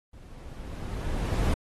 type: noise with level ramp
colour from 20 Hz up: brown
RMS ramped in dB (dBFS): -48 to -23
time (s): 0.13-1.54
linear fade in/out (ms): 5
effects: AAC 32 kbps